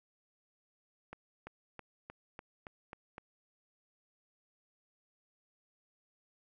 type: accelerating click train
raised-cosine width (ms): 0.5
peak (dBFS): -30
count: 8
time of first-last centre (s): 1.13-3.181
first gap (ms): 340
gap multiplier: 0.95
effects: none